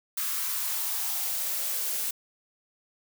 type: noise with high-pass filter sweep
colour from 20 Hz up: blue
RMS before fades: -30 dBFS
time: 0.17-2.11 s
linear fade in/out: 5 ms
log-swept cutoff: 1300 to 390 Hz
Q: 2.7
effects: none